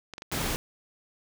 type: clicks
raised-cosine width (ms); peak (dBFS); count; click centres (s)
0.2; -22; 7; 0.137 / 0.181 / 0.221 / 0.316 / 0.351 / 0.405 / 0.478
type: noise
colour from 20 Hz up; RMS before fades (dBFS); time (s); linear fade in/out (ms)
pink; -30; 0.32-0.56; 0
effects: none